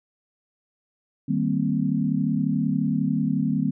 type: chord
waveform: sine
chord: C minor seventh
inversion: first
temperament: equal with one note detuned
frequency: 155.56 / 196 / 230.5 / 261.6 Hz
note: Eb3 / G3 / Bb3 / C4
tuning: 0 / 0 / -19 / 0 cents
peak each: -26 dBFS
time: 1.28-3.71 s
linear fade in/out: 10 ms
effects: none